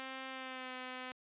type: tone with pitch glide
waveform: 5% pulse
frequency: 263.5 to 255 Hz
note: C4 to C4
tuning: +12 to -44 cents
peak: -31 dBFS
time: 0-1.12 s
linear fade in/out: 0 ms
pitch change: -56 cents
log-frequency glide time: 0.29-0.74 s
effects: resampled to 8000 Hz